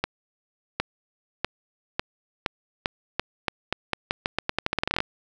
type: accelerating click train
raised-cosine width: 0.3 ms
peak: -7 dBFS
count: 25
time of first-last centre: 0.04-5.004 s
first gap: 760 ms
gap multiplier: 0.85
effects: none